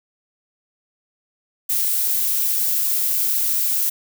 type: noise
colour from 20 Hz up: violet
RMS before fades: -20 dBFS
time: 1.69-3.9 s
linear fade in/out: 10 ms
effects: none